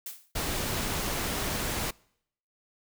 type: noise with exponential decay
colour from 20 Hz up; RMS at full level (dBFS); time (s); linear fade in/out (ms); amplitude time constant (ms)
blue; -34; 0.06-0.32; 5; 56
type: noise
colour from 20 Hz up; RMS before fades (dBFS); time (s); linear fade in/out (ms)
pink; -31; 0.35-1.91; 10
effects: noise-tail reverb RT60 0.7 s tail -25 dB re dry